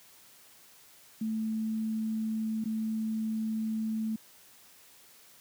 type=tone with dropouts; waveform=sine; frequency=220 Hz; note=A3; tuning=in tune; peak=-29 dBFS; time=1.21-4.16 s; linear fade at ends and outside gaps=5 ms; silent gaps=2.641-2.655 s; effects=white hiss -57 dBFS RMS until 5.4 s + high-pass 80 Hz 12 dB/octave